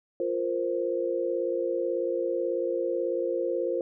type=chord; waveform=sine; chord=F suspended fourth; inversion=none; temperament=just; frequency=349.2 / 465.6 / 523.8 Hz; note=F4 / Bb4 / C5; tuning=0 / -2 / +2 cents; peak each=-30 / -31 / -29 dBFS; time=0.2-3.81 s; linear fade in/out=2 ms; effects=none